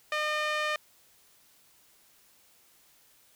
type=tone with band-pass filter; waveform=sawtooth; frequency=607 Hz; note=D#5; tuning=43 cents flat; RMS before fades=-30 dBFS; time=0.12-0.76 s; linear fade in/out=2 ms; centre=2000 Hz; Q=1.1; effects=white hiss -62 dBFS RMS until 3.35 s